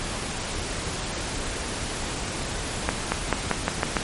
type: accelerating click train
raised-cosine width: 0.5 ms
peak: -5 dBFS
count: 7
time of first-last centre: 2.89-3.968 s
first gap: 230 ms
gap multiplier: 0.9
effects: pink hiss -30 dBFS RMS until 4.03 s + MP3 48 kbps